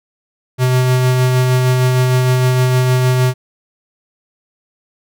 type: tone with tremolo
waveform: square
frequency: 127.4 Hz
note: C3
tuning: 46 cents flat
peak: -10 dBFS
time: 0.58-3.34 s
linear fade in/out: 50 ms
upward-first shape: sine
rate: 6.5 Hz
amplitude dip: 25%
effects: none